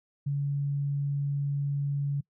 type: tone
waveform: sine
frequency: 141.8 Hz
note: C#3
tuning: 40 cents sharp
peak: -26 dBFS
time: 0.26-2.21 s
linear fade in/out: 10 ms
effects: noise-tail reverb RT60 0.1 s tail -24 dB re dry